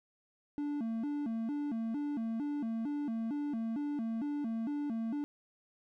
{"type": "tone with vibrato", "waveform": "triangle", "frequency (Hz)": 256.7, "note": "C4", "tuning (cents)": -33, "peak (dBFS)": -31, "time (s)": [0.58, 5.24], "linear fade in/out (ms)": 0, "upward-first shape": "square", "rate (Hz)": 2.2, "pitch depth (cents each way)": 220, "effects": []}